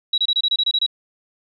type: tone bursts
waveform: sine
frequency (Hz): 3878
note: B7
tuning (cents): -32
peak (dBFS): -15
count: 10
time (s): 0.13-0.864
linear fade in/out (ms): 5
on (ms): 50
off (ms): 26
effects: none